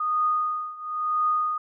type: tone with tremolo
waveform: sine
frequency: 1235 Hz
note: D#6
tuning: 13 cents flat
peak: -19 dBFS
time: 0-1.58 s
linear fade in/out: 5 ms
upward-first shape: triangle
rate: 0.98 Hz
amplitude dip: 90%
effects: none